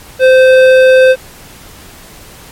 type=tone with hard clipping; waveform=sine; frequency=518 Hz; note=C5; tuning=17 cents flat; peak=-4 dBFS; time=0.19-1.16 s; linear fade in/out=50 ms; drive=12 dB; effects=pink hiss -35 dBFS RMS until 2.51 s + MP3 64 kbps